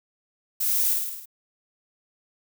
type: noise with echo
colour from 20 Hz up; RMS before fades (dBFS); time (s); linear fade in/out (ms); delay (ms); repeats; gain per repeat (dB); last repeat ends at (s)
violet; -25; 0.6-0.94; 10; 53; 6; -3; 1.258
effects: none